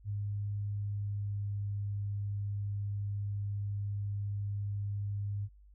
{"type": "tone with pitch glide", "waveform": "sine", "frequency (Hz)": [102.2, 101.44], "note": ["G#2", "G#2"], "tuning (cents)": [-27, -40], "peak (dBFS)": -33, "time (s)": [0.04, 5.49], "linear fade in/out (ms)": 50, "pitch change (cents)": -13, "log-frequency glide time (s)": [0.79, 1.55], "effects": ["noise-tail reverb RT60 0.1 s tail -26 dB re dry", "added 50 Hz sine -55 dBFS peak until 5.74 s"]}